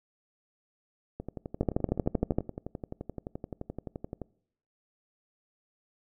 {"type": "two click trains", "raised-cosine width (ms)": 2, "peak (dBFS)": [-12, -23], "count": [11, 36], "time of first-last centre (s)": [[1.61, 2.385], [1.2, 4.217]], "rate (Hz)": [12.9, 11.6], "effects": ["noise-tail reverb RT60 0.7 s tail -24 dB re dry"]}